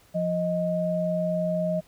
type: tone pair together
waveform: sine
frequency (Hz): 174.61 / 624.9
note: F3 / D#5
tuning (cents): 0 / +7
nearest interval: octave + minor seventh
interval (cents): 2207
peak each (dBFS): -27 / -25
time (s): 0.14-1.81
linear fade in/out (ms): 20
effects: pink hiss -58 dBFS RMS until 1.87 s